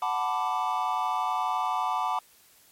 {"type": "chord", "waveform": "triangle", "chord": "B minor seventh", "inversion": "second", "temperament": "equal with one note detuned", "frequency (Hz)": [740, 880, 991.8, 1174.7], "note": ["F#5", "A5", "B5", "D6"], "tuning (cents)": [0, 0, 7, 0], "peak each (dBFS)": -29, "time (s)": [0.02, 2.19], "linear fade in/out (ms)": 2, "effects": ["white hiss -58 dBFS RMS until 2.71 s", "MP3 64 kbps"]}